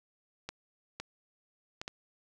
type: clicks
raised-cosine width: 0.2 ms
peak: -21 dBFS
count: 4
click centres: 0.49 / 1 / 1.815 / 1.879 s
effects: none